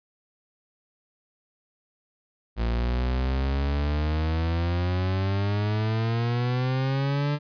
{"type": "exponential sweep", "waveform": "40% pulse", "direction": "up", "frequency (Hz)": [56.4, 148.2], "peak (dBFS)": -22, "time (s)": [2.56, 7.39], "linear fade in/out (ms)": 50, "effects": ["resampled to 11025 Hz"]}